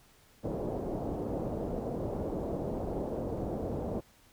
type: low-pass noise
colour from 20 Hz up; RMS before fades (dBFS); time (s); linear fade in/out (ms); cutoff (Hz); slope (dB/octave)
white; -35; 0.43-4.01; 20; 600; 24
effects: pink hiss -62 dBFS RMS until 4.32 s